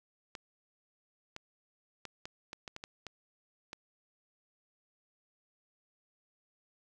clicks, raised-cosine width 0.2 ms, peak -25 dBFS, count 10, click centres 0.352 / 1.364 / 2.053 / 2.255 / 2.531 / 2.678 / 2.764 / 2.839 / 3.067 / 3.731 s, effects none

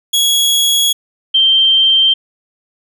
sawtooth / sine tone pair in turn, 3337 / 3142 Hz, G#7 / G7, +8 / +3 cents, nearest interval minor second, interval 105 cents, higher first, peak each -7 dBFS, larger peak neither, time 0.13-0.93 / 1.34-2.14 s, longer neither, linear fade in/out 10 ms, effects none

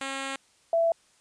5% pulse / sine tone pair in turn, 270.9 / 666.3 Hz, C#4 / E5, -40 / +18 cents, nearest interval octave + major third, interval 1558 cents, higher second, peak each -20 dBFS, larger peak neither, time 0.01-0.36 / 0.73-0.92 s, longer first, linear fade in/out 2 ms, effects white hiss -63 dBFS RMS until 1.2 s + resampled to 22050 Hz

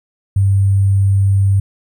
sine tone with sample-and-hold, 98 Hz, G2, in tune, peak -9 dBFS, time 0.36-1.6 s, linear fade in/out 5 ms, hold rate 8820 Hz, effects none

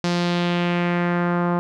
sawtooth tone with low-pass filter sweep, 174.6 Hz, F3, in tune, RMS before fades -21 dBFS, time 0.04-1.59 s, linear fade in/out 0 ms, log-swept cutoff 5300 to 1100 Hz, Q 1.9, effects none

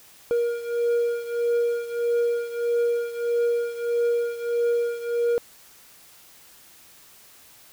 triangle beating tone pair, 472.6 / 474.2 Hz, A#4 / A#4, +24 / +30 cents, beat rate 1.6 Hz, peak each -21 / -25 dBFS, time 0.31-5.38 s, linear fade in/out 0 ms, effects white hiss -51 dBFS RMS until 7.72 s

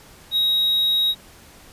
triangle tone, 3800 Hz, A#7, 33 cents sharp, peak -15 dBFS, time 0.31-1.15 s, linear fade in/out 50 ms, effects pink hiss -47 dBFS RMS until 1.72 s + resampled to 32000 Hz

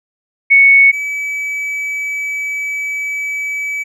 sine / triangle tone pair in turn, 2217 / 2291 Hz, C#7 / D7, 0 / -44 cents, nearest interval minor second, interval 56 cents, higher second, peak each -4 / -16 dBFS, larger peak first, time 0.5-0.92 / 0.92-3.84 s, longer second, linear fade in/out 20 ms, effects none

